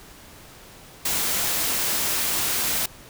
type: noise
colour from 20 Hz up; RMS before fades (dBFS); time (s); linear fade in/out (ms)
white; -24; 1.05-2.86; 5
effects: pink hiss -46 dBFS RMS until 3.09 s